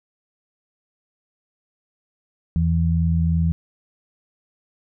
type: tone pair together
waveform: sine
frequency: 82.41 / 165.39 Hz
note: E2 / E3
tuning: 0 / +6 cents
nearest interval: octave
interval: 1206 cents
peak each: -19 / -19 dBFS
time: 2.56-3.52 s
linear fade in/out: 0 ms
effects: none